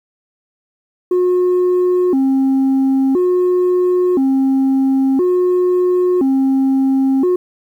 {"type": "tone with vibrato", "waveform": "sine", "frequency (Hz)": 311.1, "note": "D#4", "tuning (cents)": 0, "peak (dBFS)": -8, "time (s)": [1.11, 7.36], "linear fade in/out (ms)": 5, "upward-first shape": "square", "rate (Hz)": 0.49, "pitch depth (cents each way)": 260, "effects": ["tanh soft clip ceiling -10 dBFS", "8-bit"]}